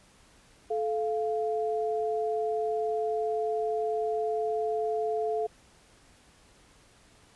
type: tone pair together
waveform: sine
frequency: 434.5 / 695 Hz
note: A4 / F5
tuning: -22 / -9 cents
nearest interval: minor sixth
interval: 813 cents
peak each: -28 / -31 dBFS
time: 0.7-5.47 s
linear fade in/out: 10 ms
effects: pink hiss -59 dBFS RMS until 7.35 s + resampled to 24000 Hz